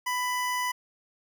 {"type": "tone", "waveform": "25% pulse", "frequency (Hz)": 994, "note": "B5", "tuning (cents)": 11, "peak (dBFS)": -23, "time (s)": [0.06, 0.72], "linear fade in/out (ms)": 10, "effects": []}